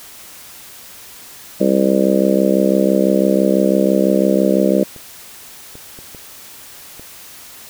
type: harmonic tone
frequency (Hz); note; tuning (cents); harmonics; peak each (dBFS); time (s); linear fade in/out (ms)
66; C2; +16; 3 / 4 / 5 / 6 / 7 / 8 / 9; -16 / -21 / -18 / -22 / -21 / -19 / -19; 1.6-4.84; 10
type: clicks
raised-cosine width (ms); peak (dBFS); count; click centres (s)
2; -23; 5; 4.963 / 5.754 / 5.989 / 6.148 / 6.996
effects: white hiss -38 dBFS RMS until 7.69 s